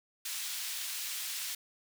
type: high-pass noise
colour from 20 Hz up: pink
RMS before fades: -38 dBFS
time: 0.25-1.55 s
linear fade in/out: 5 ms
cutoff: 2900 Hz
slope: 12 dB/octave
effects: none